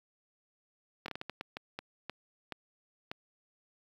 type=slowing click train; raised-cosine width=0.3 ms; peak=-22 dBFS; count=12; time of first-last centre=1.06-3.115 s; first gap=22 ms; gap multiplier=1.39; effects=high-pass 100 Hz 12 dB/octave + 9-bit